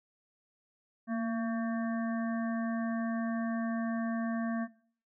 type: harmonic tone with a mistuned harmonic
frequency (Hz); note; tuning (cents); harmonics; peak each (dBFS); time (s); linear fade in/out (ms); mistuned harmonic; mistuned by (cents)
225.7; A3; +44; 1 / 3 / 5 / 7 / 8; -30 / -40 / -44 / -47 / -48; 1.07-4.68; 50; 1; +36
effects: noise-tail reverb RT60 0.5 s tail -18 dB re dry